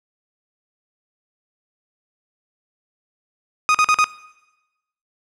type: tone bursts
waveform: 30% pulse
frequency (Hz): 1244.5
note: D#6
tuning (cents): 0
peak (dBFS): -10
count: 4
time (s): 3.69-4.042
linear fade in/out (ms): 0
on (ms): 55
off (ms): 44
effects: noise-tail reverb RT60 1.0 s tail -19 dB re dry + low-pass 7000 Hz 12 dB/octave